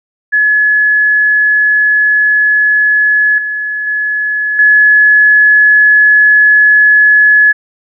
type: tone with level steps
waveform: sine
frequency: 1702 Hz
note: G#6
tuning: 42 cents sharp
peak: -6 / -14 / -11 / -3 dBFS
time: 0.32-7.53 s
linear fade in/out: 20 ms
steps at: 3.38 / 3.87 / 4.59 s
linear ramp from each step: 2 ms
effects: none